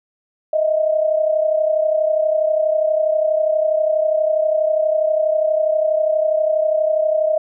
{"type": "tone pair together", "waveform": "sine", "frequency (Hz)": [622, 654.3], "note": ["D#5", "E5"], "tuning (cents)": [-1, -13], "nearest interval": "minor second", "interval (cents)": 88, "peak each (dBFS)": [-15, -21], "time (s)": [0.53, 7.38], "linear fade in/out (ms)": 5, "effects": []}